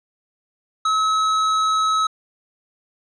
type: tone with hard clipping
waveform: sine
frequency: 1288 Hz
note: E6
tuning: 41 cents flat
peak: -18 dBFS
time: 0.85-2.07 s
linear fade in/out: 5 ms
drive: 10 dB
effects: resampled to 22050 Hz